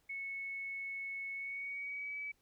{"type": "tone with pitch glide", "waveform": "sine", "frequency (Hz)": [2203, 2290], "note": ["C#7", "D7"], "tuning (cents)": [-11, -44], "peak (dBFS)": -39, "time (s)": [0.09, 2.32], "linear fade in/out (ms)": 10, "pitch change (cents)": 67, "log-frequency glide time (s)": [1.33, 2.18], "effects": ["pink hiss -75 dBFS RMS until 2.41 s"]}